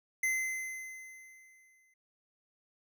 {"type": "tone with exponential decay", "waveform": "square", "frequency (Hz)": 2057, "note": "C7", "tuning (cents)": -30, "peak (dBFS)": -28, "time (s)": [0.23, 1.94], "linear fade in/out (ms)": 5, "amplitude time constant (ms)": 370, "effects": []}